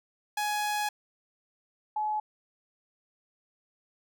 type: tone pair in turn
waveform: sawtooth / sine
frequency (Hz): 837 / 852.1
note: G#5 / G#5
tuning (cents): +13 / +44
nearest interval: unison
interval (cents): 31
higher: second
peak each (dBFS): -24 / -27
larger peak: first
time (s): 0.37-0.89 / 1.96-2.2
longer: first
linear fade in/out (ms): 5
effects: none